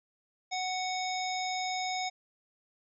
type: harmonic tone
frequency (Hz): 742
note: F#5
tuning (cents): +5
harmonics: 1 / 3 / 5 / 7 / 9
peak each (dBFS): -33 / -38 / -40 / -41 / -43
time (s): 0.51-2.1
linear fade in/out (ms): 20
effects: none